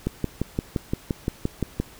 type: click train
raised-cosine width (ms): 3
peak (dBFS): -10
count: 11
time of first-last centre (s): 0.07-1.8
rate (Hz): 5.78
effects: pink hiss -48 dBFS RMS until 1.99 s